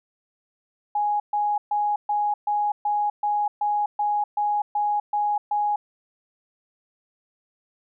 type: tone bursts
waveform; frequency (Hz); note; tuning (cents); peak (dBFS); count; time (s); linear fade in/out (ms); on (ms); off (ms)
sine; 830.6; G#5; 0; -20; 13; 0.95-5.76; 5; 250; 130
effects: none